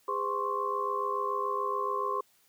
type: tone cluster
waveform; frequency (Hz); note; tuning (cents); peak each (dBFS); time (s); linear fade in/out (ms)
sine; 407.7 / 508 / 1052 / 1119; G#4 / B4 / C6 / C#6; -32 / +49 / +9 / +16; -35 / -38 / -31 / -35; 0.08-2.21; 5
effects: white hiss -66 dBFS RMS until 2.48 s + high-pass 80 Hz 12 dB/octave